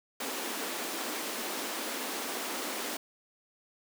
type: high-pass noise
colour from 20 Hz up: pink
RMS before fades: -36 dBFS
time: 0.2-2.97 s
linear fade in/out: 5 ms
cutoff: 230 Hz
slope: 48 dB/octave
effects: none